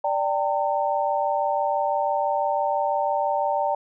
sine chord, G minor, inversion second, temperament equal with one note detuned, 587.3 / 784 / 910 Hz, D5 / G5 / Bb5, 0 / 0 / -42 cents, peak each -25 dBFS, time 0.04-3.75 s, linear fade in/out 5 ms, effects none

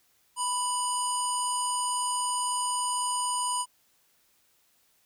square tone with low-pass filter, 987.8 Hz, B5, in tune, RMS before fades -29 dBFS, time 0.36-3.66 s, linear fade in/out 50 ms, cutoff 9100 Hz, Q 7.3, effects white hiss -67 dBFS RMS until 5.05 s

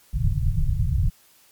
pink low-pass noise, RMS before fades -21 dBFS, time 0.13-1.1 s, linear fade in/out 10 ms, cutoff 160 Hz, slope 96 dB/octave, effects white hiss -56 dBFS RMS until 1.51 s + MP3 96 kbps

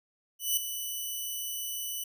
5% pulse tone with ADSR envelope, 2978 Hz, F#7, 11 cents sharp, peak -15 dBFS, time 0.39-2.04 s, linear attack 180 ms, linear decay 5 ms, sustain -10 dB, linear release 6 ms, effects none

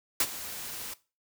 white noise with ADSR envelope, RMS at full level -23 dBFS, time 0.2-0.94 s, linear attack 4 ms, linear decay 52 ms, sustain -16 dB, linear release 7 ms, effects noise-tail reverb RT60 0.3 s tail -18 dB re dry

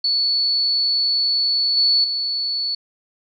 sine tone with level steps, 4435 Hz, C#8, in tune, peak -16 / -13 / -20 dBFS, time 0.04-2.75 s, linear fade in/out 5 ms, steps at 1.77 / 2.04 s, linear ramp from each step 2 ms, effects none

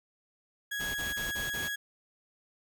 35% pulse tone, 1661.2 Hz, G#6, in tune, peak -31 dBFS, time 0.71-1.76 s, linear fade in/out 10 ms
pink noise bursts, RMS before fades -40 dBFS, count 5, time 0.79-1.69 s, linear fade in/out 20 ms, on 160 ms, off 25 ms
effects none

